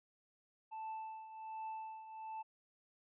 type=tone with tremolo; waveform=triangle; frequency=880 Hz; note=A5; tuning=in tune; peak=-39 dBFS; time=0.71-2.43 s; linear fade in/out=20 ms; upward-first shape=triangle; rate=1.3 Hz; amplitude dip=70%; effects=resampled to 8000 Hz